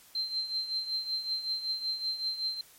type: tone with tremolo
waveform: sine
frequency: 4128 Hz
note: C8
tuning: 24 cents flat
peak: -27 dBFS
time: 0.15-2.61 s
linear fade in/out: 2 ms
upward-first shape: triangle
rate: 5.3 Hz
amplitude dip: 75%
effects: white hiss -57 dBFS RMS until 2.78 s + MP3 64 kbps